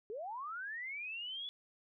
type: linear sweep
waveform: sine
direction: up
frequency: 397.3 to 3448 Hz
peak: -40 dBFS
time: 0.1-1.49 s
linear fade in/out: 0 ms
effects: none